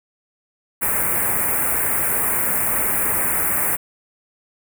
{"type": "band-stop noise", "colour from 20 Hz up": "white", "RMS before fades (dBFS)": -20, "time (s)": [0.81, 3.77], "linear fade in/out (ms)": 20, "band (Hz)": [2300, 8600], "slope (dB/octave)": 48, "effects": []}